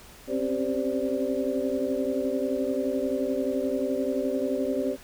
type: tone cluster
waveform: sine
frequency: 260.6 / 272.1 / 391.7 / 517 / 582 Hz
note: C4 / C#4 / G4 / C5 / D5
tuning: -7 / -32 / -1 / -21 / -16 cents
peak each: -31 dBFS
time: 0.27-4.97 s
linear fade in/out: 50 ms
effects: pink hiss -49 dBFS RMS until 5.03 s